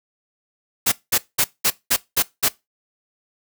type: noise bursts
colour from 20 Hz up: white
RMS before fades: -17 dBFS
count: 7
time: 0.86-2.487 s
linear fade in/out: 10 ms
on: 61 ms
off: 200 ms
effects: noise-tail reverb RT60 0.2 s tail -20 dB re dry